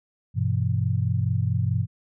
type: chord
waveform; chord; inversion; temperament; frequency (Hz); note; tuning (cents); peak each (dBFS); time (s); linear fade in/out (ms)
sine; E minor; first; equal with one note detuned; 98 / 122.62 / 164.81; G2 / B2 / E3; 0 / -12 / 0; -24 / -24 / -29; 0.34-1.87; 50
effects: none